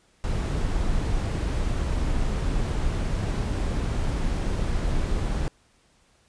brown noise, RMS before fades -25 dBFS, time 0.24-5.48 s, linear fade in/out 0 ms, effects pink hiss -62 dBFS RMS until 6.28 s + resampled to 22050 Hz

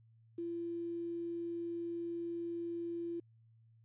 sine tone with quantisation, 340 Hz, F4, 46 cents flat, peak -37 dBFS, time 0.38-3.2 s, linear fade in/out 5 ms, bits 11, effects added 113 Hz sine -62 dBFS peak until 3.84 s + resampled to 8000 Hz

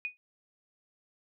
sine tone with exponential decay, 2477 Hz, D#7, 8 cents flat, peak -28 dBFS, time 0.05-0.17 s, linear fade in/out 0 ms, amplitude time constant 24 ms, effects none

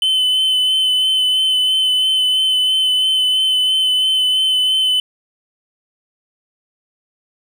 triangle tone with vibrato, 3041 Hz, F#7, 47 cents sharp, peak -11 dBFS, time 0.02-5 s, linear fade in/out 2 ms, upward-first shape sine, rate 3 Hz, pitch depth 17 cents each way, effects none

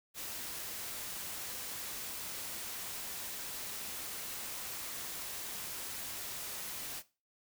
white noise, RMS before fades -42 dBFS, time 0.14-7.03 s, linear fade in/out 50 ms, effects noise-tail reverb RT60 0.3 s tail -17 dB re dry

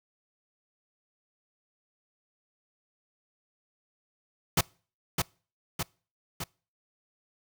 pink noise with echo, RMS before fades -23 dBFS, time 4.57-4.61 s, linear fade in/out 5 ms, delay 610 ms, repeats 3, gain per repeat -4 dB, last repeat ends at 6.44 s, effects noise-tail reverb RT60 0.4 s tail -26 dB re dry

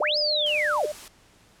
sine tone with vibrato, 600 Hz, D5, 37 cents sharp, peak -27 dBFS, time 0-0.92 s, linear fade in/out 5 ms, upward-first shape sine, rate 3.8 Hz, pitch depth 9 cents each way
sine linear two-way sweep, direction up then down, 246.9 to 5180 to 358 Hz, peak -22 dBFS, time 0-0.86 s, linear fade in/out 10 ms, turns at 0.18 s
white noise, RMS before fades -42 dBFS, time 0.46-1.08 s, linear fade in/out 2 ms
effects pink hiss -57 dBFS RMS until 1.6 s + low-pass 10000 Hz 12 dB/octave

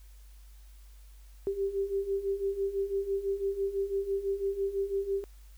sine beating tone pair, 389.8 / 395.8 Hz, G4 / G4, -10 / +17 cents, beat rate 6 Hz, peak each -34 / -30 dBFS, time 1.47-5.24 s, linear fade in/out 0 ms, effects added 50 Hz sine -49 dBFS peak until 5.57 s + white hiss -64 dBFS RMS until 5.57 s

